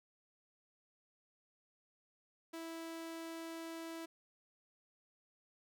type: tone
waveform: sawtooth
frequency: 328.7 Hz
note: E4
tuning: 5 cents flat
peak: -40 dBFS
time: 2.53-4.06 s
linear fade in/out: 10 ms
effects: none